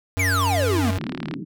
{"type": "tone", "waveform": "square", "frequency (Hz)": 93.7, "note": "F#2", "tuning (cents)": 22, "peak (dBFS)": -22, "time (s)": [0.17, 0.98], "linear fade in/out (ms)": 0}
{"type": "exponential sweep", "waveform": "square", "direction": "down", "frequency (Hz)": [2400, 207.7], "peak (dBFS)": -21, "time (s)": [0.19, 0.91], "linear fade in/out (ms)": 5}
{"type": "click train", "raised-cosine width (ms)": 0.3, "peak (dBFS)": -16, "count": 19, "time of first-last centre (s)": [0.85, 1.339], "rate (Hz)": 36.8}
{"type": "band-pass noise", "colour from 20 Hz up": "pink", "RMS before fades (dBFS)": -31, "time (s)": [0.97, 1.45], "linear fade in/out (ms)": 20, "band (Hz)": [140, 340], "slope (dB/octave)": 48}
{"effects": []}